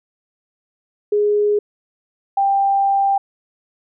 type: tone pair in turn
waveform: sine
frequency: 415.3 / 790.1 Hz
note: G#4 / G5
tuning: 0 / +13 cents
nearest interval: major seventh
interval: 1113 cents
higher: second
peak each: -13 dBFS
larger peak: neither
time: 1.12-1.59 / 2.37-3.18 s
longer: second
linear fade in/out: 5 ms
effects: none